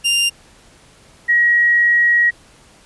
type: tone pair in turn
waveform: sawtooth / sine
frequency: 2794 / 1901.5 Hz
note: F7 / A#6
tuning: 0 / +34 cents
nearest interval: perfect fifth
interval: 666 cents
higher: first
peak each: -10 dBFS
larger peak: neither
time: 0.04-0.3 / 1.28-2.31 s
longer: second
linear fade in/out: 20 ms
effects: pink hiss -48 dBFS RMS until 2.85 s + resampled to 24000 Hz